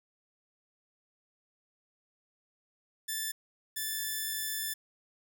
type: tone pair in turn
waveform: 5% pulse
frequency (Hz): 1760 / 1752.8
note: A6 / A6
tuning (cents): 0 / -7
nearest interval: unison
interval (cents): 7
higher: first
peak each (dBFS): -22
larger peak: neither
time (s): 3.08-3.32 / 3.76-4.74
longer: second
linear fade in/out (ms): 10
effects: none